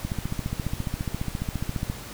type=click train; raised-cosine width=5 ms; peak=-15 dBFS; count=28; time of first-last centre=0.05-1.899 s; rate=14.6 Hz; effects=added 116 Hz sine -48 dBFS peak until 2.13 s + pink hiss -40 dBFS RMS until 2.13 s